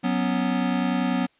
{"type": "chord", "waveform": "square", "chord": "F# suspended fourth", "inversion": "none", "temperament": "equal", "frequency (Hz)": [185, 246.9, 277.2], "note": ["F#3", "B3", "C#4"], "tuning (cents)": [0, 0, 0], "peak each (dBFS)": [-27, -25, -29], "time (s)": [0.03, 1.27], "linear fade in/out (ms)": 20, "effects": ["white hiss -63 dBFS RMS until 1.39 s", "resampled to 8000 Hz"]}